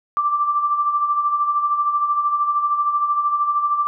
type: tone with tremolo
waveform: sine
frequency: 1174.7 Hz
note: D6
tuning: in tune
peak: -14 dBFS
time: 0.17-3.87 s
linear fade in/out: 0 ms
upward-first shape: sine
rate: 13 Hz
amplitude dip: 55%
effects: none